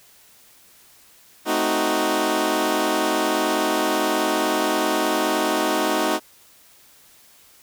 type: chord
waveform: 15% pulse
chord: A diminished seventh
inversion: none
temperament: equal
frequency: 220 / 261.6 / 311.1 / 370 Hz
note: A3 / C4 / Eb4 / Gb4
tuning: 0 / 0 / 0 / 0 cents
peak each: -22 / -22 / -16 / -18 dBFS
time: 1.45-6.2 s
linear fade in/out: 50 ms
effects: white hiss -52 dBFS RMS until 7.62 s